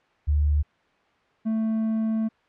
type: tone pair in turn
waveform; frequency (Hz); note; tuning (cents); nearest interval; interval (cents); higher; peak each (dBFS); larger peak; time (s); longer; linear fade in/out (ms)
sine / triangle; 73.8 / 221.2; D2 / A3; +9 / +9; octave + perfect fifth; 1900; second; -18 / -20; first; 0.27-0.63 / 1.45-2.29; second; 20
effects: white hiss -62 dBFS RMS until 2.48 s + low-pass 2000 Hz 12 dB/octave